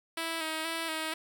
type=tone with vibrato; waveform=5% pulse; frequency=322.6 Hz; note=E4; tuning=37 cents flat; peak=-21 dBFS; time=0.17-1.14 s; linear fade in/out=5 ms; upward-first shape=square; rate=2.1 Hz; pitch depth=32 cents each way; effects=none